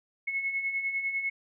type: beating tone pair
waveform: sine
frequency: 2181 / 2191 Hz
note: C#7 / C#7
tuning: -29 / -21 cents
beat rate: 10 Hz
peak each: -37 / -29 dBFS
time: 0.27-1.3 s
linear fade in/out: 10 ms
effects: none